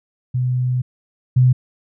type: tone pair in turn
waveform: sine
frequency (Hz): 126 / 126.8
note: B2 / B2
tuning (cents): +35 / +46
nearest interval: unison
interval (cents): 11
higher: second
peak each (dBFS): -16 / -9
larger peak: second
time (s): 0.34-0.82 / 1.36-1.53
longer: first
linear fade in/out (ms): 10
effects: none